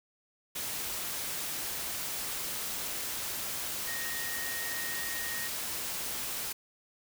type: tone in noise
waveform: sine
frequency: 1864.7 Hz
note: A#6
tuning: in tune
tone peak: -38 dBFS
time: 3.87-5.48 s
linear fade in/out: 10 ms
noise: white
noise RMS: -36 dBFS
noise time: 0.55-6.53 s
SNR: -5 dB
effects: none